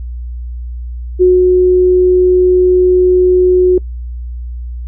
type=tone with ADSR envelope; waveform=sine; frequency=364.8 Hz; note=F#4; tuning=24 cents flat; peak=-3 dBFS; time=1.19-3.78 s; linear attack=28 ms; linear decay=190 ms; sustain=-2 dB; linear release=3 ms; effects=noise-tail reverb RT60 0.1 s tail -24 dB re dry + added 60 Hz sine -20 dBFS peak until 4.87 s